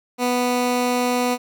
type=tone; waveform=15% pulse; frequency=246.9 Hz; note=B3; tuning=in tune; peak=-12 dBFS; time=0.18-1.38 s; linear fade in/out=50 ms; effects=none